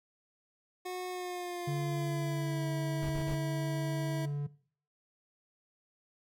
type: tone with pitch glide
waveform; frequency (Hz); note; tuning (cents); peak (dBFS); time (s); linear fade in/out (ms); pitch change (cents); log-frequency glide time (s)
25% pulse; 364.6 to 324.8; F#4 to E4; -25 to -26; -33; 0.85-4.26; 10; -201; 1.1-2.67
type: tone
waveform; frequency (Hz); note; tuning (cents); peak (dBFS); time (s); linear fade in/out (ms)
triangle; 144.4; D3; -29; -29; 1.67-4.47; 10
type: noise bursts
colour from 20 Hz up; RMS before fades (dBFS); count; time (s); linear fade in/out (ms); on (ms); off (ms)
brown; -39; 3; 3.02-3.35; 5; 80; 45
effects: noise-tail reverb RT60 0.5 s tail -19 dB re dry